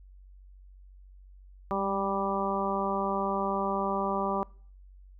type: harmonic tone with a mistuned harmonic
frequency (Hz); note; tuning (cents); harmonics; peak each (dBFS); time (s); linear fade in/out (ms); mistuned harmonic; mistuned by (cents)
196; G3; 0; 1 / 2 / 3 / 4 / 5 / 6; -34 / -34 / -34 / -34 / -34 / -34; 1.71-4.43; 0; 1; +25
effects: noise-tail reverb RT60 0.5 s tail -24 dB re dry + added 47 Hz sine -49 dBFS peak until 5.19 s